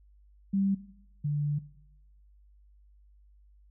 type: tone pair in turn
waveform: sine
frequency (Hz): 196 / 146.53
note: G3 / D3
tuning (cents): 0 / -4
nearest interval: perfect fourth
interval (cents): 504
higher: first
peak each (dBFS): -24 / -26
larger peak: first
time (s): 0.53-0.75 / 1.24-1.59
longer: second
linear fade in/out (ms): 10
effects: noise-tail reverb RT60 0.9 s tail -18 dB re dry + added 50 Hz sine -56 dBFS peak until 3.7 s